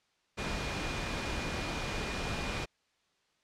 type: tone in noise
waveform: sine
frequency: 2434 Hz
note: D#7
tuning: 39 cents flat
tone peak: -44 dBFS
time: 0.37-2.66 s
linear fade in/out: 20 ms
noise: pink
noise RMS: -35 dBFS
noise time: 0.37-2.66 s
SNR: -12 dB
effects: white hiss -73 dBFS RMS until 3.43 s + low-pass 5000 Hz 12 dB/octave